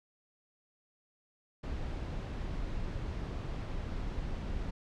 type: noise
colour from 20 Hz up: brown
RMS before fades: -37 dBFS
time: 1.63-4.71 s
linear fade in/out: 10 ms
effects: low-pass 5000 Hz 12 dB/octave